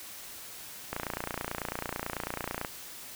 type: click train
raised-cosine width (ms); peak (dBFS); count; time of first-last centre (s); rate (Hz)
0.5; -17; 51; 0.93-2.648; 29.1
effects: white hiss -45 dBFS RMS until 3.15 s